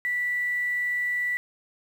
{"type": "tone with quantisation", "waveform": "sine", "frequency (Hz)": 1963, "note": "B6", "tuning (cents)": -11, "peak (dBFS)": -24, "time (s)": [0.05, 1.37], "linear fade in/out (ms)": 0, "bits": 8, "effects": []}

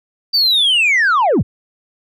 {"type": "linear sweep", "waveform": "sine", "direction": "down", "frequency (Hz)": [4686, 50.1], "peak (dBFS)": -8, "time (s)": [0.33, 1.43], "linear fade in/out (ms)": 20, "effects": ["tanh soft clip ceiling -9 dBFS"]}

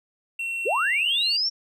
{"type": "tone with pitch glide", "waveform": "triangle", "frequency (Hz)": [2720, 2796], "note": ["F7", "F7"], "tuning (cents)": [-46, 1], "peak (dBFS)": -25, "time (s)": [0.39, 1.37], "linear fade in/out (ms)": 5, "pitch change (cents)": 47, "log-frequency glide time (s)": [0.69, 1.17]}
{"type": "linear sweep", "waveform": "sine", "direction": "up", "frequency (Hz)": [322.7, 5588], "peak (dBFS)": -21, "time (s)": [0.65, 1.5], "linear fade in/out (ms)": 20}
{"effects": []}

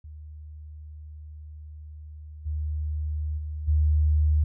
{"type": "tone with level steps", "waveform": "sine", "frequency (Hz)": 76, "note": "D#2", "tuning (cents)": -40, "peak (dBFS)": [-39, -26, -30, -18], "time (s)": [0.04, 4.44], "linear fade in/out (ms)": 5, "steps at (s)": [2.45, 3.37, 3.67], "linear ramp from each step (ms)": 20, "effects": []}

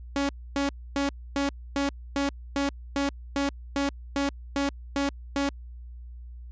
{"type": "tone bursts", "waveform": "sawtooth", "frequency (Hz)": 279.9, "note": "C#4", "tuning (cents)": 17, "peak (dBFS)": -20, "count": 14, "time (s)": [0.16, 5.49], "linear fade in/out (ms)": 0, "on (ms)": 130, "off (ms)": 270, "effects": ["added 60 Hz sine -39 dBFS peak until 6.51 s", "resampled to 16000 Hz"]}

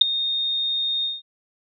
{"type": "tone with ADSR envelope", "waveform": "sine", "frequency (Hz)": 3684, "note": "A#7", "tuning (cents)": -21, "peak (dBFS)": -4, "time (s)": [0.01, 1.22], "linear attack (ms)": 7, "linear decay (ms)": 6, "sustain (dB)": -17, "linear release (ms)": 180, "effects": []}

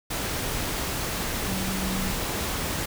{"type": "tone in noise", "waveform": "sine", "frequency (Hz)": 189.1, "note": "F#3", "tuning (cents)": 38, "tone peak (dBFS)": -29, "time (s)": [1.47, 2.13], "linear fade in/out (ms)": 10, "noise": "pink", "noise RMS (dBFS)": -29, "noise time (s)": [0.1, 2.86], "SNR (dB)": -3, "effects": []}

